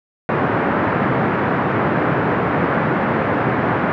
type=band-pass noise; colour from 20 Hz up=pink; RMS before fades=-18 dBFS; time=0.29-3.92 s; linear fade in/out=0 ms; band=120 to 1800 Hz; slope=24 dB/octave; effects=none